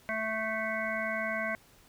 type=harmonic tone; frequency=220 Hz; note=A3; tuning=in tune; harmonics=1 / 3 / 5 / 7 / 9 / 10; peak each=-40 / -35 / -40 / -36 / -37 / -39 dBFS; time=0.09-1.55 s; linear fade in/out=0 ms; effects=pink hiss -60 dBFS RMS until 1.88 s